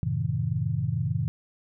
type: chord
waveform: sine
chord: F# diminished seventh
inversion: none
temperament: just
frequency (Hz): 92.5 / 111 / 133.2 / 159.84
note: F#2 / A2 / C3 / Eb3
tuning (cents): 0 / +16 / +31 / +47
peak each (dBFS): -33 / -29 / -29 / -30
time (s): 0.03-1.28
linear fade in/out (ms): 0
effects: none